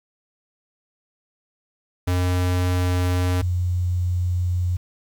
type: tone pair in turn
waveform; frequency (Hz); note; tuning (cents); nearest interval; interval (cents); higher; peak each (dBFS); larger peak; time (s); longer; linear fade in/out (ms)
square / sine; 90.1 / 89.37; F#2 / F2; -45 / +40; unison; 15; first; -19 / -19; neither; 2.07-3.42 / 3.42-4.77; neither; 10
effects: 8-bit